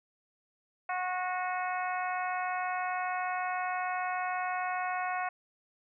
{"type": "harmonic tone with a mistuned harmonic", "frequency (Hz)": 365.3, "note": "F#4", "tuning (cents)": -22, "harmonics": [2, 3, 4, 5, 6, 7], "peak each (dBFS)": [-33, -37, -39, -41, -43, -44], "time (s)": [0.89, 5.29], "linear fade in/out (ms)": 5, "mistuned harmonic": 5, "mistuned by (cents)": 21, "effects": []}